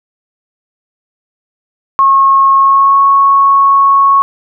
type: tone with pitch glide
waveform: sine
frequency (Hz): 1088 to 1103.8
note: C#6 to C#6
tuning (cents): -33 to -8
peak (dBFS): -4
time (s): 1.99-4.22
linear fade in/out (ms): 0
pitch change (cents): +25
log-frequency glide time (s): 2.57-3
effects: none